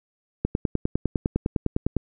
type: click train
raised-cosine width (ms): 3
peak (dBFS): -9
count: 16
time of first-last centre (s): 0.45-1.967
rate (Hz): 9.89
effects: none